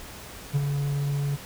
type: tone with ADSR envelope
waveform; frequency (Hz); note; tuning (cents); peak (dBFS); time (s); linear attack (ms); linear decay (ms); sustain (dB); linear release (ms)
triangle; 142.2; C#3; +45; -16; 0.53-1.37; 30; 27; -6; 25
effects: pink hiss -42 dBFS RMS until 1.45 s